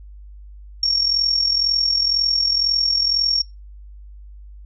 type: tone with amplitude modulation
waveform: sine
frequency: 5520 Hz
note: F8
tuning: 21 cents flat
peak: -13 dBFS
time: 0.83-3.42 s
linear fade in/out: 2 ms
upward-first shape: sine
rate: 42 Hz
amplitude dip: 65%
effects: noise-tail reverb RT60 0.2 s tail -21 dB re dry + added 50 Hz sine -37 dBFS peak until 4.65 s